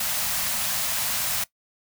white band-stop noise, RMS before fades -26 dBFS, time 0-1.44 s, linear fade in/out 5 ms, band 240 to 550 Hz, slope 48 dB/octave, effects noise-tail reverb RT60 0.1 s tail -19 dB re dry

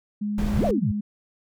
sine tone, 207.7 Hz, G#3, in tune, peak -24 dBFS, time 0.21-1.01 s, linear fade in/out 10 ms
brown noise, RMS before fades -27 dBFS, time 0.38-0.71 s, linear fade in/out 2 ms
sine exponential two-way sweep, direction up then down, 52 to 740 to 84.5 Hz, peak -21 dBFS, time 0.54-0.92 s, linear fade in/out 10 ms, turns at 0.65 s
effects none

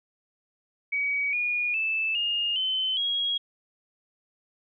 sine tone with pitch steps, 2265 / 2442 / 2632 / 2837 / 3059 / 3297 Hz, C#7 / D#7 / E7 / F7 / G7 / G#7, +37 / -33 / -3 / +27 / -43 / -13 cents, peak -24 dBFS, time 0.92-3.38 s, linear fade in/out 10 ms, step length 410 ms, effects none

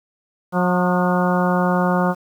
harmonic tone with a mistuned harmonic, 180 Hz, F#3, 47 cents flat, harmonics 1 / 2 / 3 / 4 / 5 / 6 / 7 / 8, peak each -18 / -26 / -23 / -25 / -25 / -28 / -27 / -28 dBFS, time 0.52-2.15 s, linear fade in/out 50 ms, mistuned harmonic 7, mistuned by -44 cents, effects 8-bit

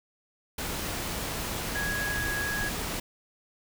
sine tone in noise, 1661.2 Hz, G#6, in tune, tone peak -30 dBFS, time 1.75-2.69 s, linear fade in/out 5 ms, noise pink, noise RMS -33 dBFS, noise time 0.58-3 s, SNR 0 dB, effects none

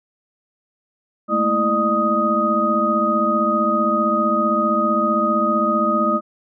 sine tone cluster, 214.5 / 229.9 / 328.1 / 603 / 1249 Hz, A3 / A#3 / E4 / D5 / D#6, -44 / -24 / -8 / +46 / +6 cents, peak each -23 / -25 / -25 / -22 / -18 dBFS, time 1.28-6.21 s, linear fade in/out 50 ms, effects none

